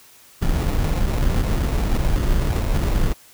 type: noise with sample-and-hold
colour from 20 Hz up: brown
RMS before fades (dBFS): -19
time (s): 0.41-3.14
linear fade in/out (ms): 20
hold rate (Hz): 1575
effects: white hiss -49 dBFS RMS until 3.33 s